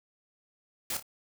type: noise with echo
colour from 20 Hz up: white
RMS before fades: -33 dBFS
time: 0.9-0.97 s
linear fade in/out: 2 ms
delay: 28 ms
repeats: 2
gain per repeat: -9 dB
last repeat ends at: 1.026 s
effects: none